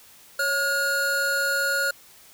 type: tone pair together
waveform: square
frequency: 554.4 / 1433 Hz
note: C#5 / F6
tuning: 0 / +44 cents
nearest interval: octave + major third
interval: 1644 cents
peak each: -30 / -23 dBFS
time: 0.39-1.91 s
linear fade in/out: 5 ms
effects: white hiss -51 dBFS RMS until 2.33 s